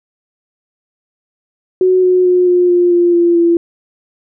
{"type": "tone with pitch steps", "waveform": "sine", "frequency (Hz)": [370, 365.5, 361.1, 356.8, 352.5, 348.2, 344, 339.9], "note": ["F#4", "F#4", "F#4", "F4", "F4", "F4", "F4", "F4"], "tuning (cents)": [0, -21, -42, 37, 16, -5, -26, -47], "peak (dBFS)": -7, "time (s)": [1.81, 3.57], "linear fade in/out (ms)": 2, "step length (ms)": 220, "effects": []}